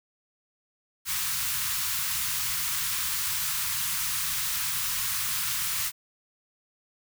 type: band-stop noise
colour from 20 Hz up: white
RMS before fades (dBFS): -29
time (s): 1.05-5.92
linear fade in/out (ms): 50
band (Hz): 170 to 960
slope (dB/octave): 48
effects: none